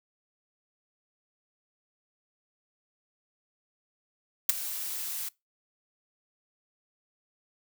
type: noise with ADSR envelope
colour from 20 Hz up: blue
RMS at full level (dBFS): -18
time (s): 4.49-5.29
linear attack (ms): 4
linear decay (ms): 14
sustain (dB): -17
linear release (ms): 9
effects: noise-tail reverb RT60 0.2 s tail -22 dB re dry